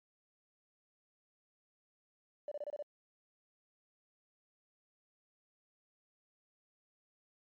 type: tone bursts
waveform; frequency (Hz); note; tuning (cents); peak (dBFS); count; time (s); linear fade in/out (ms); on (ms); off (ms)
triangle; 587.3; D5; 0; -34; 6; 2.48-2.825; 2; 35; 27
effects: tanh soft clip ceiling -36 dBFS + MP3 96 kbps